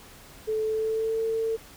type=tone with pitch glide; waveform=sine; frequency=435.6 to 448.6 Hz; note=A4 to A4; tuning=-17 to +34 cents; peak=-24 dBFS; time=0.47-1.57 s; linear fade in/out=20 ms; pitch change=+51 cents; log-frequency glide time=0.64-1.21 s; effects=pink hiss -49 dBFS RMS until 1.76 s